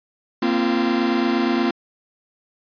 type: chord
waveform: 45% pulse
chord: Bb suspended second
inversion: none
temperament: equal with one note detuned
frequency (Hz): 233.1 / 261.6 / 343.4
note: Bb3 / C4 / F4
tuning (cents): 0 / 0 / -29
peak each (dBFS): -22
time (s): 0.42-1.71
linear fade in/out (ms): 5
effects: resampled to 11025 Hz